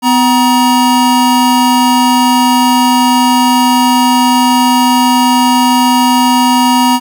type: tone pair together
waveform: square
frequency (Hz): 251.8 / 950.7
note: B3 / A#5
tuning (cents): +34 / +34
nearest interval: octave + major seventh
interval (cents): 2300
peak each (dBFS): -10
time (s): 0.02-7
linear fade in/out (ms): 50
effects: 7-bit